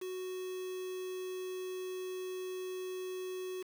triangle tone with quantisation, 370 Hz, F#4, in tune, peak -36 dBFS, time 0.01-3.63 s, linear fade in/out 10 ms, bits 8, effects none

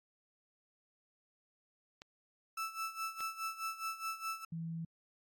clicks, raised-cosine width 0.2 ms, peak -32 dBFS, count 2, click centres 2.019 / 3.206 s
35% pulse tone with tremolo, 1318.5 Hz, E6, in tune, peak -34 dBFS, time 2.57-4.45 s, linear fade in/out 5 ms, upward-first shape sine, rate 4.8 Hz, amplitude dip 80%
sine tone, 164.81 Hz, E3, in tune, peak -38 dBFS, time 4.52-4.85 s, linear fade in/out 5 ms
effects AAC 64 kbps

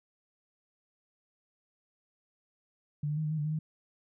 sine tone with pitch steps, 147.5 / 150 / 156.3 / 152 / 157.1 / 148 / 154.2 / 156 Hz, D3 / D3 / D#3 / D#3 / D#3 / D3 / D#3 / D#3, +8 / +37 / +8 / -40 / +17 / +14 / -15 / +5 cents, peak -29 dBFS, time 3.03-3.59 s, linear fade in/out 5 ms, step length 70 ms, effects none

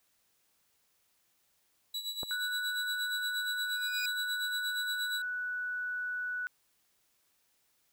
40% pulse tone with tremolo, 3924 Hz, B7, 12 cents flat, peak -32 dBFS, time 1.94-5.22 s, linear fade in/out 5 ms, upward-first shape sine, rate 8.5 Hz, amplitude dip 70%
click, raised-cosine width 1 ms, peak -25 dBFS, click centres 2.232 s
sine tone, 1480 Hz, F#6, in tune, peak -33 dBFS, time 2.31-6.47 s, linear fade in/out 0 ms
25% pulse tone with exponential growth, 2459 Hz, D#7, 21 cents flat, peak -28 dBFS, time 3.66-4.06 s, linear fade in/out 5 ms, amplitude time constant 85 ms
effects white hiss -73 dBFS RMS until 7.92 s

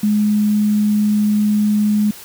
sine tone, 209.7 Hz, G#3, 17 cents sharp, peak -12 dBFS, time 0.03-2.11 s, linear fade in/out 5 ms, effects white hiss -37 dBFS RMS until 2.24 s

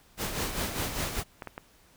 pink noise with tremolo, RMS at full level -30 dBFS, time 0.17-1.24 s, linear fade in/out 50 ms, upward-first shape sine, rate 5 Hz, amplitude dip 55%
clicks, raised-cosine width 0.5 ms, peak -22 dBFS, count 3, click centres 1.422 / 1.473 / 1.579 s
effects pink hiss -60 dBFS RMS until 1.96 s

